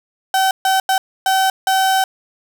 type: tone bursts at uneven times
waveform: 35% pulse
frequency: 765 Hz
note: G5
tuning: 42 cents flat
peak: -11 dBFS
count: 5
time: 0.34-0.51 / 0.65-0.8 / 0.89-0.98 / 1.26-1.5 / 1.67-2.04 s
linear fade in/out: 2 ms
effects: none